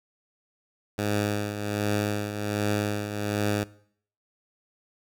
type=tone with tremolo; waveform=10% pulse; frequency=103.83 Hz; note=G#2; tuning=in tune; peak=-15 dBFS; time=0.98-3.64 s; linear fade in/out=5 ms; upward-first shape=triangle; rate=1.3 Hz; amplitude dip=65%; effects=noise-tail reverb RT60 0.6 s tail -20 dB re dry